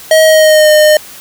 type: tone with pitch glide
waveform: square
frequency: 634 to 610.3 Hz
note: D#5 to D#5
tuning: +32 to -34 cents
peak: -4 dBFS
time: 0.11-0.97 s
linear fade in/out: 2 ms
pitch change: -66 cents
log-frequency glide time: 0.24-0.7 s
effects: white hiss -32 dBFS RMS until 1.2 s